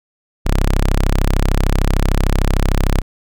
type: tone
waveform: sawtooth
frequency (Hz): 33.31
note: C1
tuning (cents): +32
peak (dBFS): -8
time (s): 0.45-3.02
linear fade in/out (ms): 20
effects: none